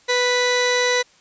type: tone pair together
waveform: sawtooth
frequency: 493.9 / 1975.5 Hz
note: B4 / B6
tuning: 0 / 0 cents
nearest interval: 2 octaves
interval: 2400 cents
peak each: -15 dBFS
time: 0.08-1.03 s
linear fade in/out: 20 ms
effects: white hiss -54 dBFS RMS until 1.2 s + resampled to 16000 Hz